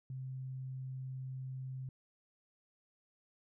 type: tone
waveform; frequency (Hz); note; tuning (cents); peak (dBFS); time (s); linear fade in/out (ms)
sine; 130.81; C3; 0; -40; 0.1-1.89; 2
effects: none